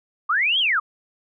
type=linear two-way sweep; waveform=sine; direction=up then down; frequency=1113 to 3348 to 1113 Hz; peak=-17 dBFS; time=0.29-0.8 s; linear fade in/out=10 ms; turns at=0.59 s; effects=none